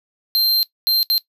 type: tone bursts at uneven times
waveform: square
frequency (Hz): 4155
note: C8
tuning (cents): -13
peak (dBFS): -14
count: 3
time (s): 0.35-0.63 / 0.87-1.03 / 1.1-1.18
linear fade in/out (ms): 0
effects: noise-tail reverb RT60 0.1 s tail -18 dB re dry